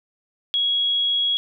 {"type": "tone", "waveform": "sine", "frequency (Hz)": 3322, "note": "G#7", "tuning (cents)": 0, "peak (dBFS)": -18, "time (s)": [0.54, 1.37], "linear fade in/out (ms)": 0, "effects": []}